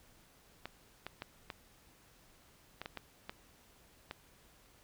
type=clicks; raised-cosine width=0.3 ms; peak=-25 dBFS; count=9; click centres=0.656 / 1.066 / 1.221 / 1.502 / 2.816 / 2.859 / 2.973 / 3.295 / 4.111 s; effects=pink hiss -64 dBFS RMS until 4.83 s